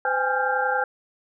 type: tone cluster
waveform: sine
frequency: 510 / 801 / 832 / 1387 / 1580 Hz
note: C5 / G5 / G#5 / F6 / G6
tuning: -44 / +37 / +3 / -12 / +13 cents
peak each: -27 dBFS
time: 0.05-0.84 s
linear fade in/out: 2 ms
effects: none